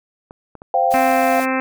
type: clicks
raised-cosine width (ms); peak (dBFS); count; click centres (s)
1; -23; 3; 0.309 / 0.553 / 0.619
type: chord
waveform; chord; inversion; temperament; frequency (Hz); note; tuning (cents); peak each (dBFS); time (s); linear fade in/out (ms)
sine; C suspended fourth; none; equal; 523.3 / 698.5 / 784; C5 / F5 / G5; 0 / 0 / 0; -20 / -17 / -17; 0.74-1.4; 2
type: noise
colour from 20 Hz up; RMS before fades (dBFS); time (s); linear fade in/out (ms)
white; -33; 0.9-1.46; 20
type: harmonic tone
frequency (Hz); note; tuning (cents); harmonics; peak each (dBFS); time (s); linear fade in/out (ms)
261.6; C4; 0; 1 / 2 / 3 / 4 / 5 / 6 / 7 / 8 / 9 / 10; -21 / -24 / -26 / -27 / -28 / -29 / -29 / -30 / -31 / -31; 0.94-1.6; 0
effects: none